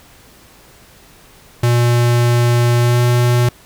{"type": "tone with pitch glide", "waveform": "square", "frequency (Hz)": [120, 121.53], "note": ["B2", "B2"], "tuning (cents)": [-49, -27], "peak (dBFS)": -11, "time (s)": [1.63, 3.49], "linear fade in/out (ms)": 5, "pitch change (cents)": 22, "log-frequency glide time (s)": [2.8, 3], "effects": ["pink hiss -45 dBFS RMS until 3.65 s"]}